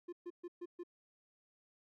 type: tone bursts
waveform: triangle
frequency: 350.4 Hz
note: F4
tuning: 6 cents sharp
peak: -40 dBFS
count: 5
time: 0.08-0.835 s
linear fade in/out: 10 ms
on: 47 ms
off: 130 ms
effects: none